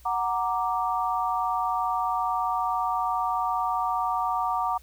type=chord; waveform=sine; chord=Gb augmented; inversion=none; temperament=equal; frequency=740 / 932.3 / 1174.7 Hz; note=Gb5 / Bb5 / D6; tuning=0 / 0 / 0 cents; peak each=-28 dBFS; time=0.05-4.78 s; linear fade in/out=10 ms; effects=added 60 Hz sine -50 dBFS peak until 4.82 s + white hiss -58 dBFS RMS until 4.82 s